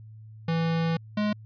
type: tone pair in turn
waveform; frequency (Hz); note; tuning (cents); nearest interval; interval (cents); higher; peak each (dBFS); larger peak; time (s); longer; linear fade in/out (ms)
square; 164.81 / 209.8; E3 / G#3; 0 / +18; major third; 418; second; -24; neither; 0.48-0.97 / 1.17-1.33; first; 5
effects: added 109 Hz sine -43 dBFS peak until 1.45 s + resampled to 11025 Hz